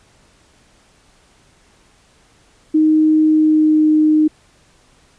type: tone with pitch glide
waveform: sine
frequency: 311.1 to 308.1 Hz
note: D#4 to D#4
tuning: 0 to -17 cents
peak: -9 dBFS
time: 2.74-4.28 s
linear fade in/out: 10 ms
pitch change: -17 cents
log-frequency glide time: 3.25-3.89 s
effects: pink hiss -53 dBFS RMS until 5.18 s + resampled to 22050 Hz